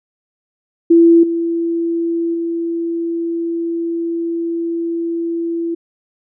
sine tone with level steps, 335.6 Hz, E4, 31 cents sharp, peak -5 / -15 / -17 dBFS, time 0.9-5.75 s, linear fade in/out 10 ms, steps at 1.23 / 2.34 s, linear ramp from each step 5 ms, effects none

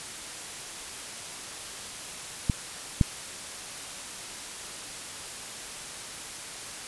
clicks, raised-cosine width 5 ms, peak -10 / -7 dBFS, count 2, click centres 2.498 / 3.012 s, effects white hiss -39 dBFS RMS until 6.87 s + resampled to 24000 Hz

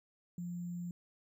sine tone with sample-and-hold, 174.61 Hz, F3, in tune, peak -38 dBFS, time 0.38-0.91 s, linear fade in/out 2 ms, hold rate 7350 Hz, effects none

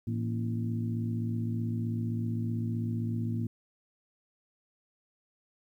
harmonic tone with a mistuned harmonic, 55.6 Hz, A1, 19 cents sharp, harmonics 2 / 3 / 4 / 5 / 6, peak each -31 / -40 / -34 / -45 / -44 dBFS, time 0.07-3.47 s, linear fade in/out 5 ms, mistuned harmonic 4, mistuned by +93 cents, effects 11-bit

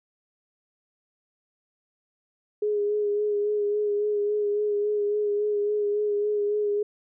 sine tone with vibrato, 415.3 Hz, G#4, in tune, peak -22 dBFS, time 2.62-6.83 s, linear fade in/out 5 ms, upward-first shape sine, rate 3.6 Hz, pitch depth 25 cents each way, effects none

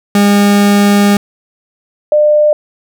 40% pulse / sine tone pair in turn, 203.1 / 600.2 Hz, G#3 / D5, -38 / +38 cents, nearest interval octave + perfect fifth, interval 1876 cents, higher second, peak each -5 dBFS, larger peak neither, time 0.15-1.17 / 2.12-2.53 s, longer first, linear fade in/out 2 ms, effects none

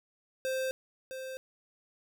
square tone with echo, 523 Hz, C5, 1 cent flat, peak -31 dBFS, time 0.45-0.71 s, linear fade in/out 0 ms, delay 660 ms, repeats 1, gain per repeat -8 dB, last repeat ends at 1.37 s, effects none

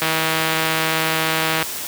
click train, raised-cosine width 0.3 ms, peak -3 dBFS, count 258, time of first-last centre 0.02-1.626 s, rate 160 Hz, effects white hiss -28 dBFS RMS until 1.87 s + high-pass 60 Hz 12 dB/octave

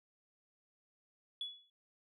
sine tone with exponential decay, 3400 Hz, G#7, 40 cents sharp, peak -34 dBFS, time 1.41-1.7 s, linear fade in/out 2 ms, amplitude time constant 62 ms, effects tanh soft clip ceiling -33 dBFS

